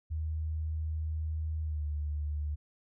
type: tone with pitch glide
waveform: sine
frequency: 78.5 to 74.39 Hz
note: D#2 to D2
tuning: +16 to +23 cents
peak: -31 dBFS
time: 0.1-2.56 s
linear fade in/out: 20 ms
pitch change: -93 cents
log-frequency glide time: 1.63-1.85 s
effects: none